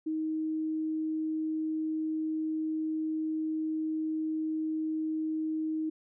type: tone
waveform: sine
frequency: 314.4 Hz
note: D#4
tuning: 18 cents sharp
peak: -29 dBFS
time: 0.06-5.9 s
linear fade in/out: 10 ms
effects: none